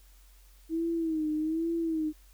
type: tone with vibrato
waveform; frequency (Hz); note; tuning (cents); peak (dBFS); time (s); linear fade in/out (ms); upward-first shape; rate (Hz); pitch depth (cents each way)
sine; 320; D#4; +49; -27; 0.69-2.13; 50; sine; 1.2; 79
effects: added 46 Hz sine -54 dBFS peak until 2.33 s + white hiss -63 dBFS RMS until 2.33 s